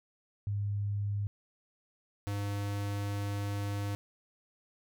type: tone pair in turn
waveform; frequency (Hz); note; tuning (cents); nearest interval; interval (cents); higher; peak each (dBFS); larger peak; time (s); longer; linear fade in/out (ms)
sine / square; 101.9 / 101.34; G#2 / G#2; -32 / -42; unison; 10; first; -30 / -33; first; 0.47-1.27 / 2.27-3.95; second; 0
effects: none